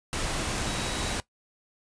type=tone in noise; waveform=sine; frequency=3847 Hz; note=B7; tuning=46 cents flat; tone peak=-40 dBFS; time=0.67-1.15 s; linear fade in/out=0 ms; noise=pink; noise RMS=-30 dBFS; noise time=0.13-1.2 s; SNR=-13 dB; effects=noise-tail reverb RT60 0.1 s tail -18 dB re dry + resampled to 22050 Hz